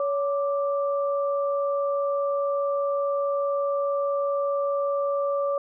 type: tone pair together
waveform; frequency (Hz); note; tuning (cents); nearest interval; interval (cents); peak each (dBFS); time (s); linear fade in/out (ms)
sine; 563.1 / 1174.7; C#5 / D6; +27 / 0; octave + minor second; 1273; -23 / -30; 0-5.58; 2
effects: none